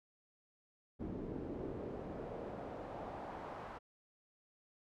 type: noise with band-pass filter sweep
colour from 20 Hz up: brown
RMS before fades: -45 dBFS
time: 0.99-3.79 s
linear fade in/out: 20 ms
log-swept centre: 300 to 990 Hz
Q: 1.5
effects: none

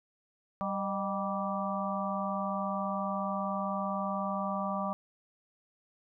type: harmonic tone with a mistuned harmonic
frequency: 194.6 Hz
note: G3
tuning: 12 cents flat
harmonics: 1 / 3 / 4 / 5 / 6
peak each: -35 / -37 / -38 / -40 / -36 dBFS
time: 0.61-4.93 s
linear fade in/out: 0 ms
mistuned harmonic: 3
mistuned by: +75 cents
effects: none

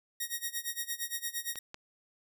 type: tone with tremolo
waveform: 5% pulse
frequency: 1877 Hz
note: A#6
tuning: 11 cents sharp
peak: -21 dBFS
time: 0.2-1.59 s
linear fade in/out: 5 ms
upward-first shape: sine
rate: 8.7 Hz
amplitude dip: 90%
type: clicks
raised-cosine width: 0.2 ms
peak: -25 dBFS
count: 2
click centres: 1.557 / 1.744 s
effects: none

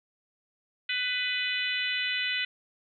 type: harmonic tone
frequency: 498.3 Hz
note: B4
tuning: 15 cents sharp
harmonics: 3 / 4 / 5 / 6 / 7 / 8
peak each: -36 / -32 / -33 / -33 / -37 / -39 dBFS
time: 0.89-2.45 s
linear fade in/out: 5 ms
effects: none

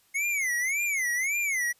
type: tone with vibrato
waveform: square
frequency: 2141 Hz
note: C7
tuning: 39 cents sharp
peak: -26 dBFS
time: 0.14-1.73 s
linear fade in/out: 20 ms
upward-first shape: sine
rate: 1.8 Hz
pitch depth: 200 cents each way
effects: white hiss -64 dBFS RMS until 1.79 s + resampled to 32000 Hz

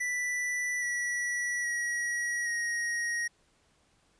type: tone with pitch steps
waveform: square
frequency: 1975 / 1943.3 / 1912.1 / 1881.5 Hz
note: B6 / B6 / A#6 / A#6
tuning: 0 / -28 / +43 / +16 cents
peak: -30 dBFS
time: 0-3.28 s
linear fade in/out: 10 ms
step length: 820 ms
effects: pink hiss -68 dBFS RMS until 4.19 s + resampled to 22050 Hz

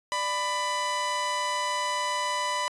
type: tone pair together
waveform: sawtooth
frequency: 591.6 / 995 Hz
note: D5 / B5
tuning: +13 / +13 cents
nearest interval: major sixth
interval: 900 cents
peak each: -31 / -23 dBFS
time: 0.12-2.68 s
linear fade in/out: 0 ms
effects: resampled to 22050 Hz

